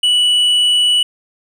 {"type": "tone with hard clipping", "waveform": "sine", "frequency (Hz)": 2952, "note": "F#7", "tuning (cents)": -5, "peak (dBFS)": -11, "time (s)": [0.03, 1.03], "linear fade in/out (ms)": 5, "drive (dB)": 4, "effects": []}